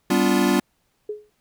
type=chord; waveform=square; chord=G dominant seventh; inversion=none; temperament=equal with one note detuned; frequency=196 / 246.9 / 287.8 / 349.2 Hz; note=G3 / B3 / D4 / F4; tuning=0 / 0 / -35 / 0 cents; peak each=-23 dBFS; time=0.1-0.6 s; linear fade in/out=5 ms
type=tone with exponential decay; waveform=sine; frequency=421 Hz; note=G#4; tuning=24 cents sharp; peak=-23 dBFS; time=1.09-1.3 s; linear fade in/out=5 ms; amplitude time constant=45 ms
effects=pink hiss -68 dBFS RMS until 1.4 s